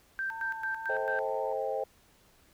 sine tone with tremolo, 1568 Hz, G6, in tune, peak -30 dBFS, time 0.19-1.19 s, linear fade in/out 0 ms, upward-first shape square, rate 4.5 Hz, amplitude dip 75%
sine tone with vibrato, 895 Hz, A5, 29 cents sharp, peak -38 dBFS, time 0.3-1.53 s, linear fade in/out 5 ms, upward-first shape sine, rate 2 Hz, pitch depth 19 cents each way
sine chord, A half-diminished seventh, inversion none, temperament just, 440 / 528 / 633.6 / 792 Hz, A4 / C5 / Eb5 / G5, 0 / +16 / +31 / +18 cents, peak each -36 / -33 / -36 / -36 dBFS, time 0.89-1.84 s, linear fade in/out 5 ms
effects tanh soft clip ceiling -18 dBFS + pink hiss -63 dBFS RMS until 2.53 s

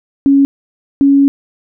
sine tone pair in turn, 277.2 / 278.4 Hz, C#4 / C#4, 0 / +8 cents, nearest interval unison, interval 8 cents, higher second, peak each -5 dBFS, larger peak neither, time 0.26-0.45 / 1.01-1.28 s, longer second, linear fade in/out 0 ms, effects none

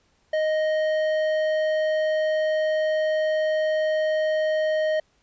sine tone with tanh clipping, 622.3 Hz, D#5, in tune, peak -22 dBFS, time 0.33-5 s, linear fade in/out 5 ms, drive 11 dB, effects pink hiss -65 dBFS RMS until 5.22 s + resampled to 16000 Hz

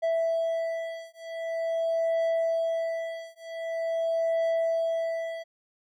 triangle beating tone pair, 659.3 / 659.75 Hz, E5 / E5, 0 / +1 cents, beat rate 0.45 Hz, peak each -27 dBFS, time 0.02-5.44 s, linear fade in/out 20 ms, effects none

